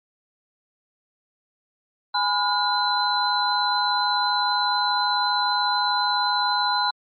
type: tone cluster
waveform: sine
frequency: 832 / 999 / 1433 / 4048 Hz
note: G#5 / B5 / F6 / B7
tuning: +3 / +20 / +44 / +42 cents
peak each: -25 / -24 / -27 / -24 dBFS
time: 2.14-6.91 s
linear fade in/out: 10 ms
effects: MP3 32 kbps